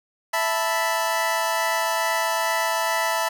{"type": "chord", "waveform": "25% pulse", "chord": "E suspended fourth", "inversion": "none", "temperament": "equal", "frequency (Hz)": [659.3, 880, 987.8], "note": ["E5", "A5", "B5"], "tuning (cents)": [0, 0, 0], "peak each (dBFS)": -22, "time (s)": [0.33, 3.29], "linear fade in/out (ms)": 10, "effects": []}